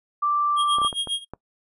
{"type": "tone", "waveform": "sine", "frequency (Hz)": 1174.7, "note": "D6", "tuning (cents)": 0, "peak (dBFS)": -19, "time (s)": [0.22, 0.88], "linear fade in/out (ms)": 10}
{"type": "tone with tremolo", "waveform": "square", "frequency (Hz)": 3256, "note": "G#7", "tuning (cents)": -35, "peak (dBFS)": -22, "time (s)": [0.56, 1.25], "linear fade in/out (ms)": 50, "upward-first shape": "sine", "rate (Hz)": 7.4, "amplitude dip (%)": 90}
{"type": "clicks", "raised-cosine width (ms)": 1, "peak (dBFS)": -20, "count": 6, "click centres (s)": [0.785, 0.817, 0.848, 0.928, 1.073, 1.336]}
{"effects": ["noise-tail reverb RT60 0.1 s tail -23 dB re dry", "resampled to 24000 Hz"]}